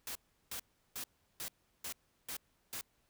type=noise bursts; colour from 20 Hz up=white; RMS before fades=-42 dBFS; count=7; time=0.07-2.811 s; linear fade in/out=2 ms; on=83 ms; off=360 ms; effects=pink hiss -75 dBFS RMS until 3.09 s